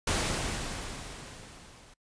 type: noise with level ramp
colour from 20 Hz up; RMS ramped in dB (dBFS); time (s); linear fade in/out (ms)
pink; -27 to -55; 0.07-1.94; 5
effects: noise-tail reverb RT60 0.1 s tail -23 dB re dry + resampled to 22050 Hz